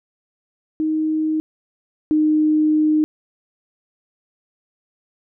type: tone pair in turn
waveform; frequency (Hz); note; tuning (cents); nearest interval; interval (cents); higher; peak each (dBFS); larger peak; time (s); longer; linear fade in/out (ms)
sine; 312.4 / 307.4; D#4 / D#4; +7 / -21; unison; 28; first; -17 / -13; second; 0.8-1.4 / 2.11-3.04; second; 0
effects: none